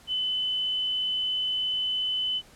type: tone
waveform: sine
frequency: 3019 Hz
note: F#7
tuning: 34 cents sharp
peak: -25 dBFS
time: 0.07-2.42 s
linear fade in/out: 50 ms
effects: pink hiss -54 dBFS RMS until 2.55 s + low-pass 11000 Hz 12 dB/octave